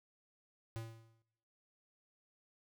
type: tone with exponential decay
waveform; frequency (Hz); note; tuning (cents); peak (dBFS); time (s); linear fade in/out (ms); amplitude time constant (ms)
square; 113.3; A#2; -49; -39; 0.76-1.22; 0; 98
effects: noise-tail reverb RT60 1.0 s tail -24 dB re dry